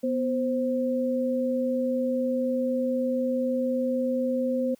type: tone pair together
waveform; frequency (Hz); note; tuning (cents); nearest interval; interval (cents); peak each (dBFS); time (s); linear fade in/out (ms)
sine; 247.3 / 523.3; B3 / C5; +3 / 0; octave + minor second; 1297; -26; 0.03-4.75; 10
effects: white hiss -63 dBFS RMS until 4.79 s